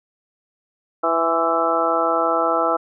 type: harmonic tone with a mistuned harmonic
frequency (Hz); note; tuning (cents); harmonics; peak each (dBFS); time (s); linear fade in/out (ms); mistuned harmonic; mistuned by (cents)
165.4; E3; +6; 2 / 3 / 4 / 5 / 6 / 7 / 8; -27 / -24 / -22 / -25 / -28 / -27 / -21; 1.03-2.77; 10; 6; +58
effects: none